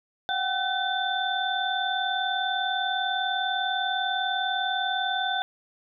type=tone cluster; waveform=sine; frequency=736 / 776 / 1521 / 3541 Hz; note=F#5 / G5 / F#6 / A7; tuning=-9 / -18 / +47 / +10 cents; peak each=-30 dBFS; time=0.29-5.42 s; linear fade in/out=0 ms; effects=none